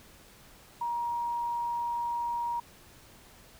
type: tone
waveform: sine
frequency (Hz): 947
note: A#5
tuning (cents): +27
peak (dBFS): -29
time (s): 0.81-2.6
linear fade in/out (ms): 5
effects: pink hiss -55 dBFS RMS until 3.59 s